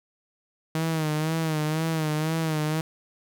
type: tone with vibrato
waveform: sawtooth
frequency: 157.5 Hz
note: D#3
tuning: 21 cents sharp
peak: -20 dBFS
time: 0.75-2.81 s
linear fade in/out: 2 ms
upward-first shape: sine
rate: 2 Hz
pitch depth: 60 cents each way
effects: none